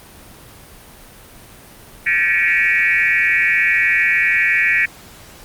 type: tone with frequency modulation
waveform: sine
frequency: 2075 Hz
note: C7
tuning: 15 cents flat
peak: -12 dBFS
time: 2.06-4.86 s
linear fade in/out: 10 ms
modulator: 169 Hz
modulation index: 2.3
effects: pink hiss -41 dBFS RMS until 5.44 s + Opus 32 kbps